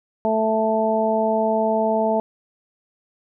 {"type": "harmonic tone", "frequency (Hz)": 219.9, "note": "A3", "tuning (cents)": -1, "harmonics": [1, 2, 3, 4], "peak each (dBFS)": [-24, -24, -20, -24], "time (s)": [0.25, 2.2], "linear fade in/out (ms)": 0, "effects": []}